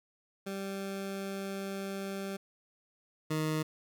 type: tone pair in turn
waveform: 20% pulse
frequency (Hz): 195.5 / 155.96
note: G3 / D#3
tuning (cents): -4 / +4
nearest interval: major third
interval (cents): 392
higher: first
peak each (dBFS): -31 / -25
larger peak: second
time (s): 0.46-2.37 / 3.3-3.63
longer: first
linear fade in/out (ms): 10
effects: none